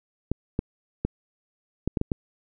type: clicks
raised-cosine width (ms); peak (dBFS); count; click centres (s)
3; -11; 7; 0.316 / 0.591 / 1.05 / 1.876 / 1.972 / 2.014 / 2.118
effects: none